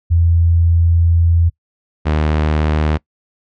sine / sawtooth tone pair in turn, 84.3 / 76.69 Hz, E2 / D#2, +39 / -24 cents, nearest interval major second, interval 163 cents, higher first, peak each -9 dBFS, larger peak neither, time 0.1-1.5 / 2.05-2.98 s, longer first, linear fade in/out 20 ms, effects noise-tail reverb RT60 0.1 s tail -23 dB re dry + low-pass 3000 Hz 12 dB/octave

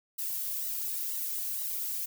violet noise with flanger, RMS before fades -34 dBFS, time 0.18-2.06 s, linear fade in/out 10 ms, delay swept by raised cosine 1 to 2.4 ms, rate 2.1 Hz, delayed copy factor +0.7, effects none

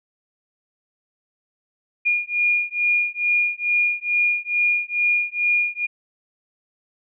sine beating tone pair, 2427 / 2429.3 Hz, D#7 / D#7, -44 / -42 cents, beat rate 2.3 Hz, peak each -21 dBFS, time 2.05-5.87 s, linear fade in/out 20 ms, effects none

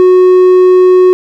sine tone with hard clipping, 367.1 Hz, F#4, 14 cents flat, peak -3 dBFS, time 0-1.13 s, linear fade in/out 0 ms, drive 3 dB, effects none

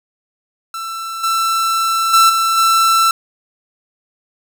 45% pulse tone with level steps, 1336 Hz, E6, 23 cents sharp, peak -23 / -14 / -7 / -13 / -10 dBFS, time 0.74-3.11 s, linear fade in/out 2 ms, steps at 1.23 / 2.13 / 2.29 / 2.57 s, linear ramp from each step 10 ms, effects none

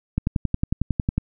click train, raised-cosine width 5 ms, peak -8 dBFS, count 12, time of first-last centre 0.18-1.18 s, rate 11 Hz, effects none

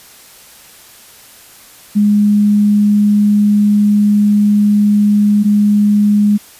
sine tone pair in turn, 207.1 / 207.1 Hz, G#3 / G#3, -5 / -5 cents, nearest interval unison, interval 0 cents, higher neither, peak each -7 dBFS, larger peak neither, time 1.95-5.44 / 5.44-6.38 s, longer first, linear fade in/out 20 ms, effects white hiss -40 dBFS RMS until 6.59 s + resampled to 32000 Hz

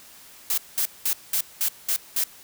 blue noise bursts, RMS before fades -23 dBFS, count 7, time 0.5-2.239 s, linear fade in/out 2 ms, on 77 ms, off 200 ms, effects white hiss -48 dBFS RMS until 2.43 s

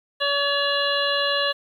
harmonic tone with a mistuned harmonic, 568 Hz, C#5, 42 cents sharp, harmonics 1 / 2 / 3 / 5 / 6 / 7, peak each -25 / -28 / -26 / -27 / -29 / -28 dBFS, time 0.2-1.53 s, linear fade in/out 20 ms, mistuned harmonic 7, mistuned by +30 cents, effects 9-bit

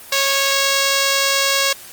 5% pulse tone, 550 Hz, C#5, 14 cents flat, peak -3 dBFS, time 0.12-1.73 s, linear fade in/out 5 ms, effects white hiss -38 dBFS RMS until 1.92 s + Opus 24 kbps

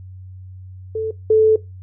sine tone pair in turn, 440 / 436.7 Hz, A4 / A4, 0 / -13 cents, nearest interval unison, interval 13 cents, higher first, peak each -19 / -9 dBFS, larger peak second, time 0.95-1.11 / 1.3-1.56 s, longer second, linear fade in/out 5 ms, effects noise-tail reverb RT60 0.2 s tail -19 dB re dry + added 93 Hz sine -34 dBFS peak until 1.82 s

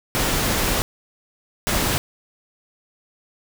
pink noise bursts at uneven times, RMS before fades -21 dBFS, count 2, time 0.15-0.82 / 1.67-1.98 s, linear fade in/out 0 ms, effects none

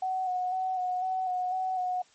sine tone with vibrato, 740 Hz, F#5, in tune, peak -27 dBFS, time 0.02-2.02 s, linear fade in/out 5 ms, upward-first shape square, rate 2 Hz, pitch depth 23 cents each way, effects white hiss -61 dBFS RMS until 2.14 s + MP3 32 kbps

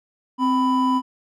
triangle tone pair together, 260.3 / 994.5 Hz, C4 / B5, -9 / +12 cents, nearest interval octave + major seventh, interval 2321 cents, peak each -17 / -18 dBFS, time 0.38-1.02 s, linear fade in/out 50 ms, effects none

